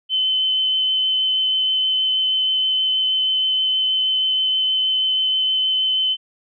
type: tone with vibrato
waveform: sine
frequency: 3053 Hz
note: G7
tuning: 46 cents flat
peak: -16 dBFS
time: 0.09-6.17 s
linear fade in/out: 50 ms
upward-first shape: triangle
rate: 6.3 Hz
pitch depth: 9 cents each way
effects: none